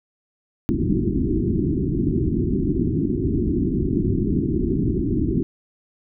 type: low-pass noise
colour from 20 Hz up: white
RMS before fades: -21 dBFS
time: 0.69-5.43 s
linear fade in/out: 0 ms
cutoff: 380 Hz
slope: 96 dB/octave
effects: none